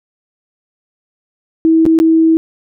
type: tone with dropouts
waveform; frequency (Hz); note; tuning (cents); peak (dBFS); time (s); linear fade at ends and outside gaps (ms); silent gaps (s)
sine; 323.7; E4; -31; -6; 1.65-2.37; 0; 1.854-1.863 / 1.989-2
effects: none